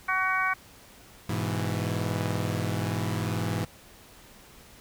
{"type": "harmonic tone", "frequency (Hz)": 375.8, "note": "F#4", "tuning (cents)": 27, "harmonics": [2, 3, 4, 5, 6], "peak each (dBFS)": [-34, -28, -28, -34, -30], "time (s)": [0.08, 0.54], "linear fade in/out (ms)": 10}
{"type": "chord", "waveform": "sawtooth", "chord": "E major", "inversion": "first", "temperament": "equal with one note detuned", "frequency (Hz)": [102.81, 123.47, 164.81], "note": ["G#2", "B2", "E3"], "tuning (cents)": [-17, 0, 0], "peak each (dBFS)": [-26, -29, -28], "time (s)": [1.29, 3.65], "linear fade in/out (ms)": 5}
{"effects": ["pink hiss -52 dBFS RMS until 4.8 s"]}